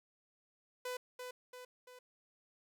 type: tone with echo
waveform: sawtooth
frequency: 500 Hz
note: B4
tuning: 21 cents sharp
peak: -35 dBFS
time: 0.85-0.97 s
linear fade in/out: 5 ms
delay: 340 ms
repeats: 3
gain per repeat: -5 dB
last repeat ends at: 1.99 s
effects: none